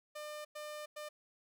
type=tone bursts at uneven times; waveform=sawtooth; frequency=600 Hz; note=D5; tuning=37 cents sharp; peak=-39 dBFS; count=3; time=0.15-0.45 / 0.55-0.86 / 0.96-1.09 s; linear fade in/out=10 ms; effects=none